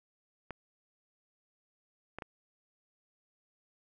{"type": "clicks", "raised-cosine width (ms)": 0.5, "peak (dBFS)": -25, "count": 3, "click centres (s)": [0.507, 2.186, 2.222], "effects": []}